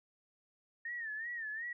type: tone with vibrato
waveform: sine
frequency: 1817 Hz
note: A#6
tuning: 45 cents flat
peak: -38 dBFS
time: 0.85-1.73 s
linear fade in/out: 5 ms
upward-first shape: sine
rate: 2.7 Hz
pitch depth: 110 cents each way
effects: none